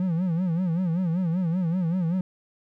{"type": "tone with vibrato", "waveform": "triangle", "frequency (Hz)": 174.61, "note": "F3", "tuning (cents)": 0, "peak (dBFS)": -20, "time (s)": [0, 2.21], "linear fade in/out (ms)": 2, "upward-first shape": "sine", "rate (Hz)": 5.2, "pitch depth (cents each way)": 140, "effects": []}